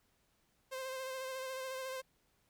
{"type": "tone with vibrato", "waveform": "sawtooth", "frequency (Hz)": 523.3, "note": "C5", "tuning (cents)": 0, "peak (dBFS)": -36, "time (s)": [0.71, 2.02], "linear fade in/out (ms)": 20, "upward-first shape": "sine", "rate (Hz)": 14, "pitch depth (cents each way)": 25, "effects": ["pink hiss -75 dBFS RMS until 2.49 s"]}